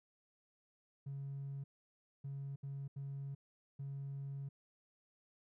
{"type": "tone bursts at uneven times", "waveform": "triangle", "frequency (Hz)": 138.59, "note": "C#3", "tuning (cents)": 0, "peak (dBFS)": -38, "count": 5, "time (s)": [[1.06, 1.64], [2.24, 2.56], [2.63, 2.88], [2.96, 3.35], [3.79, 4.49]], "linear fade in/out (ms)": 10, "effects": ["tanh soft clip ceiling -38 dBFS"]}